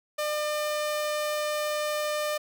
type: tone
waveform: sawtooth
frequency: 601 Hz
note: D5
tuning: 40 cents sharp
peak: -23 dBFS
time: 0.18-2.38 s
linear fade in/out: 10 ms
effects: none